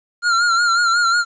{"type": "tone with vibrato", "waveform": "square", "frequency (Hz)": 1393, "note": "F6", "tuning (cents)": -5, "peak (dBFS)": -14, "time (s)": [0.22, 1.25], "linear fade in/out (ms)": 50, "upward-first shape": "sine", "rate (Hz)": 5.5, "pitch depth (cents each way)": 54, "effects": ["resampled to 16000 Hz", "9-bit"]}